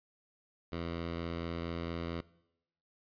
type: tone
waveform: 10% pulse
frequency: 84.4 Hz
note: E2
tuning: 41 cents sharp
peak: -28 dBFS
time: 0.72-2.21 s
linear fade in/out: 5 ms
effects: noise-tail reverb RT60 0.8 s tail -20 dB re dry + resampled to 11025 Hz